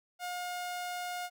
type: tone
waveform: sawtooth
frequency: 715 Hz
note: F5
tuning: 41 cents sharp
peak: -32 dBFS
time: 0.19-1.3 s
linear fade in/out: 50 ms
effects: none